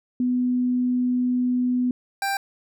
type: tone pair in turn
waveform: sine / 25% pulse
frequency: 248.9 / 788.8 Hz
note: B3 / G5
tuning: +14 / +11 cents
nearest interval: octave + minor sixth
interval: 1997 cents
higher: second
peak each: -19 dBFS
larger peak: neither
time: 0.2-1.91 / 2.22-2.37 s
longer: first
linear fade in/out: 2 ms
effects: none